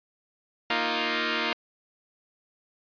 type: chord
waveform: 5% pulse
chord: Bb suspended fourth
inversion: none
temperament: equal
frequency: 233.1 / 311.1 / 349.2 Hz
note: Bb3 / Eb4 / F4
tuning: 0 / 0 / 0 cents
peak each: -18 dBFS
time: 0.7-1.53 s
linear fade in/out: 2 ms
effects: resampled to 11025 Hz